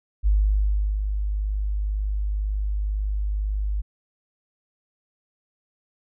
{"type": "tone with ADSR envelope", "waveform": "sine", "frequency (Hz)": 51, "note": "G#1", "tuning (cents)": -31, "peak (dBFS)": -15, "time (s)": [0.23, 3.82], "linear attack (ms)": 36, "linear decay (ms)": 740, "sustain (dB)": -7, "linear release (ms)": 19, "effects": []}